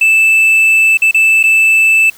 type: tone with dropouts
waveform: triangle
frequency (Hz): 2637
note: E7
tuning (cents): 0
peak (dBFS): -4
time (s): 0.01-2.1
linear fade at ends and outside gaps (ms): 5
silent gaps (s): 0.973-1.019 / 1.112-1.144 / 1.43-1.437
effects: white hiss -40 dBFS RMS until 2.17 s